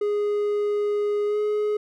triangle tone with pitch glide, 414 to 420.5 Hz, G#4 to G#4, -5 to +22 cents, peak -19 dBFS, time 0.01-1.77 s, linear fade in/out 5 ms, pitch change +27 cents, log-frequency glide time 1.26-1.38 s, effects none

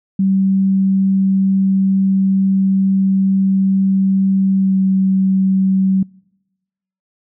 sine tone with pitch glide, 192.7 to 190.82 Hz, G3 to G3, -29 to -46 cents, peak -11 dBFS, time 0.19-6.03 s, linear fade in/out 5 ms, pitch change -17 cents, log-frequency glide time 4.55-4.77 s, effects noise-tail reverb RT60 1.0 s tail -26 dB re dry

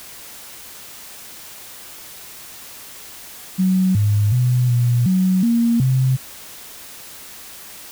sine tone with pitch steps, 186.8 / 103.8 / 124.6 / 120.9 / 186.2 / 233.4 / 130.5 Hz, F#3 / G#2 / B2 / B2 / F#3 / A#3 / C3, +17 / 0 / +16 / -36 / +11 / +2 / -4 cents, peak -13 dBFS, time 3.58-6.17 s, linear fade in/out 20 ms, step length 370 ms, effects white hiss -38 dBFS RMS until 7.91 s

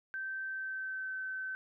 sine tone with pitch glide, 1553 to 1532.5 Hz, G6 to G6, -17 to -40 cents, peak -36 dBFS, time 0.14-1.55 s, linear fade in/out 0 ms, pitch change -23 cents, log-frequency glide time 0.47-1.15 s, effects none

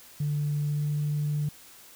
sine tone with pitch glide, 146.83 to 147.94 Hz, D3 to D3, 0 to +13 cents, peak -24 dBFS, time 0.2-1.49 s, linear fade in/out 5 ms, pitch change +13 cents, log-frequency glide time 0.7-0.87 s, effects tanh soft clip ceiling -21 dBFS + white hiss -51 dBFS RMS until 1.95 s

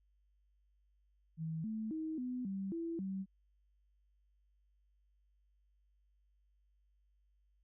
sine tone with pitch steps, 160.6 / 218.9 / 316.2 / 250.7 / 194.2 / 333.1 / 192.1 Hz, E3 / A3 / D#4 / B3 / G3 / E4 / G3, -45 / -9 / +28 / +26 / -16 / +18 / -35 cents, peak -37 dBFS, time 1.37-3.26 s, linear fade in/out 50 ms, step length 270 ms, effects added 50 Hz sine -70 dBFS peak until 7.63 s

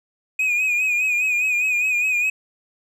triangle tone with vibrato, 2482 Hz, D#7, 5 cents flat, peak -16 dBFS, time 0.39-2.3 s, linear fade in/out 5 ms, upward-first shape sine, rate 4.9 Hz, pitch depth 55 cents each way, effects none

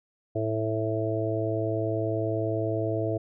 harmonic tone, 110 Hz, A2, in tune, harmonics 1 / 3 / 4 / 5 / 6, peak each -30 / -31 / -32 / -35 / -31 dBFS, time 0.35-3.18 s, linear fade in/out 10 ms, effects none

